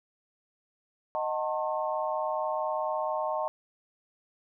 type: chord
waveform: sine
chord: D# diminished seventh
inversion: none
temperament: just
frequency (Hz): 622.3 / 746.7 / 896 / 1075.3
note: D#5 / F#5 / A5 / C6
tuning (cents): 0 / +16 / +31 / +47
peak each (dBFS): -31 / -36 / -33 / -35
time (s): 1.15-3.48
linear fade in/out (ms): 0
effects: none